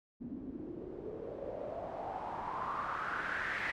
white noise with low-pass filter sweep, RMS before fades -40 dBFS, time 0.2-3.72 s, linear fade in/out 20 ms, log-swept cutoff 250 to 2000 Hz, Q 5.3, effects none

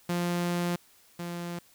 sawtooth tone pair in turn, 174.61 / 173 Hz, F3 / F3, 0 / -16 cents, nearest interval unison, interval 16 cents, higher first, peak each -23 / -30 dBFS, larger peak first, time 0.09-0.76 / 1.19-1.59 s, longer first, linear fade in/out 5 ms, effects white hiss -60 dBFS RMS until 1.74 s

